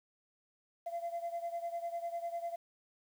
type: beating tone pair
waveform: sine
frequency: 680 / 690 Hz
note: F5 / F5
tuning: -46 / -21 cents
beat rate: 10 Hz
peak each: -37 / -40 dBFS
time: 0.86-2.56 s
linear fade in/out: 10 ms
effects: tanh soft clip ceiling -32 dBFS + 10-bit